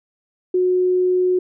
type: tone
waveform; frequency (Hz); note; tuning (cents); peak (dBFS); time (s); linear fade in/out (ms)
sine; 365.1; F#4; -23; -14; 0.54-1.39; 5
effects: none